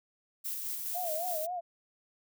violet noise with tremolo, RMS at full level -36 dBFS, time 0.44-1.47 s, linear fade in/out 20 ms, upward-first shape square, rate 4.8 Hz, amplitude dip 25%
sine tone with vibrato, 671 Hz, E5, 31 cents sharp, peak -33 dBFS, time 0.94-1.61 s, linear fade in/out 20 ms, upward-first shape sine, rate 3.8 Hz, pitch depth 150 cents each way
effects none

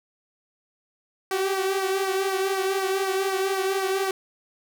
sawtooth tone with flanger, 384.8 Hz, G4, 32 cents flat, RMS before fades -25 dBFS, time 1.31-4.11 s, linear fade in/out 2 ms, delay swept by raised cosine 0.27 to 4.27 ms, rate 4 Hz, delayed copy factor -0.6, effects none

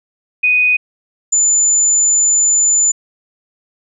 sine tone pair in turn, 2489 / 7040 Hz, D#7 / A8, 0 / 0 cents, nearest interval octave + tritone, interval 1800 cents, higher second, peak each -9 dBFS, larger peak neither, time 0.43-0.77 / 1.32-2.92 s, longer second, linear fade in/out 10 ms, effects none

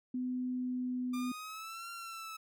sine tone with pitch glide, 252 to 250.5 Hz, B3 to B3, +35 to +25 cents, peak -33 dBFS, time 0.14-1.32 s, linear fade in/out 5 ms, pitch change -10 cents, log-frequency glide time 0.49-1.05 s
sawtooth exponential two-way sweep, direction up then down, 1192 to 1380 to 1299 Hz, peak -39 dBFS, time 1.13-2.37 s, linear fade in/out 10 ms, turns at 1.91 s
effects none

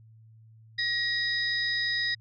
sine tone cluster, 1897 / 3806 / 4977 Hz, A#6 / A#7 / D#8, +30 / +35 / 0 cents, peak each -28 / -32 / -32 dBFS, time 0.78-2.15 s, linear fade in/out 10 ms, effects added 111 Hz sine -51 dBFS peak until 2.2 s

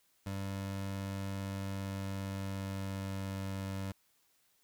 25% pulse tone with pitch glide, 97.7 to 96.8 Hz, G2 to G2, -5 to -21 cents, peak -33 dBFS, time 0.26-3.92 s, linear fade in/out 5 ms, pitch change -16 cents, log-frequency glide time 1.41-3.52 s, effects white hiss -72 dBFS RMS until 4.63 s

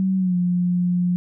sine tone with pitch glide, 189.5 to 177.83 Hz, F#3 to F3, +42 to +32 cents, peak -17 dBFS, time 0-1.16 s, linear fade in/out 0 ms, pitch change -110 cents, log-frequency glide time 0.17-0.36 s, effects none

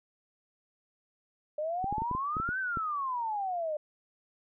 sine exponential two-way sweep, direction up then down, 592 to 1568 to 592 Hz, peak -30 dBFS, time 1.58-3.77 s, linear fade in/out 5 ms, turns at 2.59 s
clicks, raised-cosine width 3 ms, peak -24 dBFS, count 10, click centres 1.843 / 1.926 / 1.982 / 2.02 / 2.113 / 2.15 / 2.368 / 2.4 / 2.49 / 2.772 s
effects none

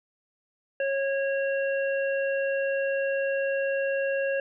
harmonic tone, 548 Hz, C#5, 20 cents flat, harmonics 1 / 3 / 5, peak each -25 / -32 / -37 dBFS, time 0.8-4.4 s, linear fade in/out 2 ms, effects none

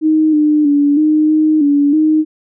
sine tone with pitch steps, 312.2 / 301.3 / 287.7 / 307 / 309.9 / 286.7 / 310.4 Hz, D#4 / D4 / D4 / D#4 / D#4 / D4 / D#4, +6 / +44 / -36 / -23 / -7 / -42 / -4 cents, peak -8 dBFS, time 0.01-2.25 s, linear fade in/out 50 ms, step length 320 ms, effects none

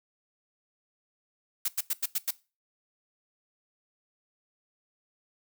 blue noise bursts, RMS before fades -28 dBFS, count 6, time 1.65-2.308 s, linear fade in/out 5 ms, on 33 ms, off 92 ms, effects noise-tail reverb RT60 0.3 s tail -20 dB re dry

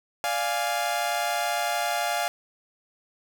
sawtooth chord, D diminished, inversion none, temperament equal, 587.3 / 698.5 / 830.6 Hz, D5 / F5 / Ab5, 0 / 0 / 0 cents, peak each -29 / -23 / -26 dBFS, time 0.24-2.28 s, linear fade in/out 0 ms, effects none

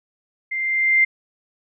sine tone with level ramp, 2093 Hz, C7, in tune, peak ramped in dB -23 to -11 dBFS, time 0.51-1.05 s, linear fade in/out 10 ms, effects none

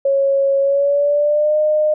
sine tone with pitch glide, 550 to 610.3 Hz, C#5 to D#5, -14 to -34 cents, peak -12 dBFS, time 0.05-1.94 s, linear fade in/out 5 ms, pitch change +180 cents, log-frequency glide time 0.6-1.58 s, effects none

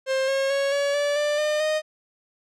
45% pulse tone with pitch steps, 530 / 541.8 / 553.8 / 566.1 / 578.6 / 591.5 / 604.6 / 618 Hz, C5 / C#5 / C#5 / C#5 / D5 / D5 / D#5 / D#5, +22 / -40 / -2 / +36 / -26 / +12 / -50 / -12 cents, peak -21 dBFS, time 0.06-1.82 s, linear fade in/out 50 ms, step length 220 ms, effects low-pass 7000 Hz 12 dB/octave

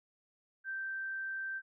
sine tone, 1563 Hz, G6, 6 cents flat, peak -36 dBFS, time 0.64-1.62 s, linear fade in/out 50 ms, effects none

